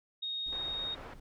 sine tone, 3729 Hz, A#7, in tune, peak -34 dBFS, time 0.22-0.95 s, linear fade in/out 10 ms
brown noise with tremolo, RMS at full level -50 dBFS, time 0.46-1.2 s, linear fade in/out 5 ms, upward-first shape sine, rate 5.8 Hz, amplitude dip 25%
pink band-pass noise, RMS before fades -49 dBFS, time 0.52-1.14 s, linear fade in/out 5 ms, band 390 to 1800 Hz, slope 12 dB/octave
effects none

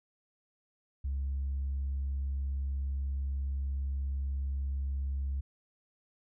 sine tone, 68.4 Hz, C#2, 23 cents flat, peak -29 dBFS, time 1.04-5.41 s, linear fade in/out 10 ms, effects tanh soft clip ceiling -28 dBFS

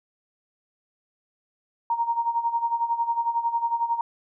sine tone with tremolo, 932.3 Hz, A#5, in tune, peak -19 dBFS, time 1.9-4.01 s, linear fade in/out 2 ms, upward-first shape sine, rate 11 Hz, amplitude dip 75%, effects none

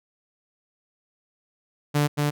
sawtooth tone with echo, 146.83 Hz, D3, in tune, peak -15 dBFS, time 1.94-2.08 s, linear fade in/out 20 ms, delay 230 ms, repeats 1, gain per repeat -2 dB, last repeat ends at 2.31 s, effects none

